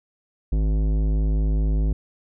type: tone with tanh clipping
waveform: sine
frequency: 52.4 Hz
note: G#1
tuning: 16 cents sharp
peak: -20 dBFS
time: 0.52-1.93 s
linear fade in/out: 5 ms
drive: 15 dB
effects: none